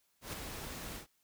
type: noise with ADSR envelope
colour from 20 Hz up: pink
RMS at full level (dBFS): -40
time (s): 0.21-1.07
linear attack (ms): 120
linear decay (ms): 6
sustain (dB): -4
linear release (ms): 110
effects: white hiss -75 dBFS RMS until 1.23 s